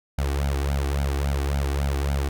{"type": "tone with flanger", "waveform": "sawtooth", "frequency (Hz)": 70, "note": "C#2", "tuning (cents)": 18, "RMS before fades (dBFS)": -24, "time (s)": [0.18, 2.29], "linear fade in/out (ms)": 5, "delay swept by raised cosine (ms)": [1.3, 2.7], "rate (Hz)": 3.6, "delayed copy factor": 0.95, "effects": []}